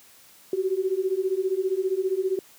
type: beating tone pair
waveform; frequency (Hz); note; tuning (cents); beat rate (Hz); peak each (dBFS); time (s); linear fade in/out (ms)
sine; 370 / 385; F#4 / G4; 0 / -31; 15; -26 / -25; 0.53-2.39; 2
effects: white hiss -53 dBFS RMS until 2.58 s + high-pass 100 Hz 12 dB/octave